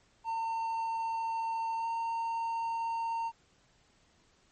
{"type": "tone with pitch glide", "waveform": "triangle", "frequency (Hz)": [907, 916], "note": ["A#5", "A#5"], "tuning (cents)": [-48, -31], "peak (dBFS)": -29, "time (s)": [0.24, 3.32], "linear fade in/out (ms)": 50, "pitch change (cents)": 17, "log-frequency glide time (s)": [1.78, 1.86], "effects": ["pink hiss -67 dBFS RMS until 4.51 s", "MP3 32 kbps"]}